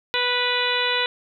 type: harmonic tone with a mistuned harmonic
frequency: 492.2 Hz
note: B4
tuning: 6 cents flat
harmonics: 1 / 2 / 3 / 4 / 5 / 6 / 7 / 8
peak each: -28 / -28 / -28 / -28 / -28 / -28 / -28 / -28 dBFS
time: 0.14-1.06 s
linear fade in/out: 0 ms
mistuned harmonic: 7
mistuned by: +16 cents
effects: none